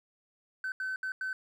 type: tone bursts at uneven times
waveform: triangle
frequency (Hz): 1526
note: G6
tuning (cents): -47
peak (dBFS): -29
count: 4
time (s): 0.64-0.72 / 0.8-0.96 / 1.03-1.12 / 1.21-1.33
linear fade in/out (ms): 2
effects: tanh soft clip ceiling -28 dBFS